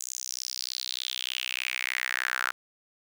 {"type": "tone with high-pass filter sweep", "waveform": "sawtooth", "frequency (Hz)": 63.3, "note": "B1", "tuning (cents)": 43, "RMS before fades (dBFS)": -33, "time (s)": [0, 2.52], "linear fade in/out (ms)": 5, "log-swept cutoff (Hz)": [7100, 1400], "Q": 4.5, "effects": []}